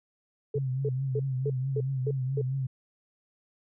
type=tone bursts; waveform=sine; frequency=432.2 Hz; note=A4; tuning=31 cents flat; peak=-27 dBFS; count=7; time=0.54-2.415 s; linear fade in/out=5 ms; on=45 ms; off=260 ms
type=tone with vibrato; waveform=sine; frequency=132 Hz; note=C3; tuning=16 cents sharp; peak=-27 dBFS; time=0.55-2.67 s; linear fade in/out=10 ms; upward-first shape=triangle; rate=4.6 Hz; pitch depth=75 cents each way
effects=none